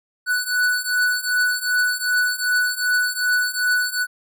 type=beating tone pair; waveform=square; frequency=1482 / 1484.6 Hz; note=F#6 / F#6; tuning=+2 / +5 cents; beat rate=2.6 Hz; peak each=-23 / -21 dBFS; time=0.26-4.07 s; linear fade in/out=50 ms; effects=none